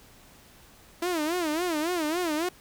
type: tone with vibrato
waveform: sawtooth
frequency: 329.6 Hz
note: E4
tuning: in tune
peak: -22 dBFS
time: 1.02-2.49 s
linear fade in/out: 5 ms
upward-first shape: sine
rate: 3.6 Hz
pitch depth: 170 cents each way
effects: pink hiss -54 dBFS RMS until 2.6 s